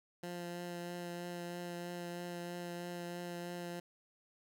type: tone with vibrato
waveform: 15% pulse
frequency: 174.61 Hz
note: F3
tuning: in tune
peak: -35 dBFS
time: 0.23-3.8 s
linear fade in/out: 5 ms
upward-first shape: triangle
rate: 3.1 Hz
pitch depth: 14 cents each way
effects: none